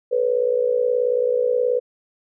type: tone with amplitude modulation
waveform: sine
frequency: 493.9 Hz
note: B4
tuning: in tune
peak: -13 dBFS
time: 0.11-1.8 s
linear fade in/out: 20 ms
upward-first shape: sine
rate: 58.6 Hz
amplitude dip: 80%
effects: none